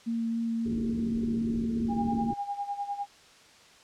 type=tone with vibrato; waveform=sine; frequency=229.5 Hz; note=A#3; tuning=27 cents flat; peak=-27 dBFS; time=0.06-2.32 s; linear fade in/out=20 ms; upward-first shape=sine; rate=3.6 Hz; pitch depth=9 cents each way
type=low-pass noise; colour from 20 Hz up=white; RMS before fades=-37 dBFS; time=0.65-2.34 s; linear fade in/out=10 ms; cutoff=420 Hz; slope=96 dB/octave
type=tone with tremolo; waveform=sine; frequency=809 Hz; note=G#5; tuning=46 cents flat; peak=-28 dBFS; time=1.88-3.07 s; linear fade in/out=50 ms; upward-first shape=sine; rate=9.9 Hz; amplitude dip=75%
effects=white hiss -55 dBFS RMS until 3.83 s + low-pass 6000 Hz 12 dB/octave